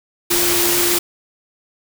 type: tone in noise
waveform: sine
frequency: 348.6 Hz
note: F4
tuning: 3 cents flat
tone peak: -21 dBFS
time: 0.3-0.99 s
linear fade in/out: 10 ms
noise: white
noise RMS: -17 dBFS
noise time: 0.3-0.99 s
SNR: -7 dB
effects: none